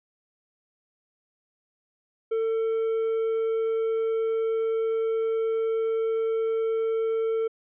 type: tone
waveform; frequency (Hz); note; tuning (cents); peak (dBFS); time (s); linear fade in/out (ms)
triangle; 448.4; A4; +33; -21; 2.31-7.48; 10
effects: resampled to 8000 Hz